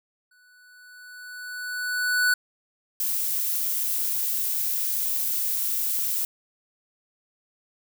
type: tone with exponential growth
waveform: square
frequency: 1484 Hz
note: F#6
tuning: 5 cents sharp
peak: -18 dBFS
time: 0.31-2.34 s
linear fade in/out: 5 ms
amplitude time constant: 440 ms
type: noise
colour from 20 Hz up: violet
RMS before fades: -26 dBFS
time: 3-6.25 s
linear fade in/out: 2 ms
effects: none